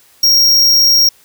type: tone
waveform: square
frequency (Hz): 5588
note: F8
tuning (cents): 0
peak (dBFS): -7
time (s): 0.23-1.09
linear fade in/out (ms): 5
effects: white hiss -48 dBFS RMS until 1.24 s